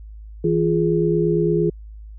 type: tone cluster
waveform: sine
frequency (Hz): 163.8 / 348.4 / 417.2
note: E3 / F4 / G#4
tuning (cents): -11 / -4 / +8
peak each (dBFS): -20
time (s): 0.44-1.7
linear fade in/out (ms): 5
effects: added 53 Hz sine -35 dBFS peak until 2.18 s